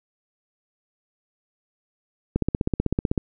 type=click train; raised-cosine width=3 ms; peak=-8 dBFS; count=14; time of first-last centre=2.36-3.178 s; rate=15.9 Hz; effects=none